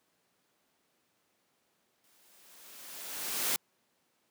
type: noise with exponential growth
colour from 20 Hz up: white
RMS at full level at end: -29 dBFS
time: 2.04-3.56 s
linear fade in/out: 1 ms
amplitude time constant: 330 ms
effects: pink hiss -74 dBFS RMS until 4.3 s + high-pass 200 Hz 12 dB/octave